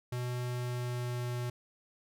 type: tone with pitch glide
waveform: square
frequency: 123.47 to 122.26 Hz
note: B2 to B2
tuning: 0 to -17 cents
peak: -34 dBFS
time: 0.12-1.5 s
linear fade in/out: 5 ms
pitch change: -17 cents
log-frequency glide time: 0.43-1.35 s
effects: none